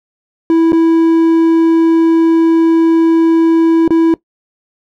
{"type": "tone with dropouts", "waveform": "triangle", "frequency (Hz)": 328.5, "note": "E4", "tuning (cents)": -6, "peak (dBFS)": -4, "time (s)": [0.5, 4.14], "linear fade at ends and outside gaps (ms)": 1, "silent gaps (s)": [[0.721, 0.73], [3.878, 3.906]], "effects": ["noise-tail reverb RT60 0.1 s tail -19 dB re dry"]}